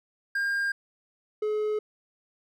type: tone pair in turn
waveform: triangle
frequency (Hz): 1607 / 425.6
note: G6 / G#4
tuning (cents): +43 / +42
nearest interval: octave + major seventh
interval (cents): 2301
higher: first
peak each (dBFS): -23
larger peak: neither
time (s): 0.35-0.72 / 1.42-1.79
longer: neither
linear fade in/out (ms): 5
effects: none